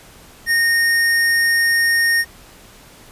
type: tone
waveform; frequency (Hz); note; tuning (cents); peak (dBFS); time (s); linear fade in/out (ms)
square; 1847; A#6; -16; -14; 0.46-2.25; 50
effects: pink hiss -44 dBFS RMS until 3.11 s + resampled to 32000 Hz